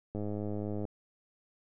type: click train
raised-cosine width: 2 ms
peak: -24 dBFS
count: 74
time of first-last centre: 0.15-0.852 s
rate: 104 Hz
effects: none